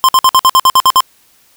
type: tone bursts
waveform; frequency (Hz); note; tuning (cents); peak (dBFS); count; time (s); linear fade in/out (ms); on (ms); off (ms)
square; 1046.5; C6; 0; -5; 10; 0.04-1.005; 0; 47; 55
effects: white hiss -50 dBFS RMS until 1.56 s